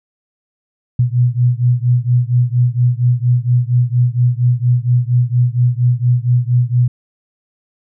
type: beating tone pair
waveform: sine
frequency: 121 / 125.3 Hz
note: B2 / B2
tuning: -35 / +25 cents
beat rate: 4.3 Hz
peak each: -13 / -14 dBFS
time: 0.99-6.88 s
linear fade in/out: 5 ms
effects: none